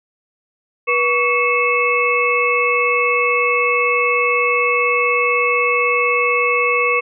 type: tone cluster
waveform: sine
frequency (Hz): 484.7 / 1129 / 2181 / 2622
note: B4 / C#6 / C#7 / E7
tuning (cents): -32 / +31 / -29 / -10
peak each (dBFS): -19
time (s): 0.87-7.01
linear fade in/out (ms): 20
effects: none